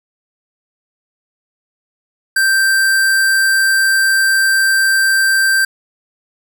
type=tone; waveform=square; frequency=1568 Hz; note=G6; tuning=in tune; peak=-11 dBFS; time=2.36-5.65 s; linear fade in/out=5 ms; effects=none